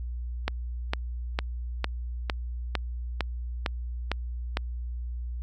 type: click train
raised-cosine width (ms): 0.3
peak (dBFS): -10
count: 10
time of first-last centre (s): 0.48-4.571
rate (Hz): 2.2
effects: added 60 Hz sine -31 dBFS peak until 5.42 s